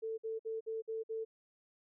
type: tone bursts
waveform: sine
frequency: 445.4 Hz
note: A4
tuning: 21 cents sharp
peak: -36 dBFS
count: 6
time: 0.02-1.25 s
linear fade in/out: 20 ms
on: 160 ms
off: 54 ms
effects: none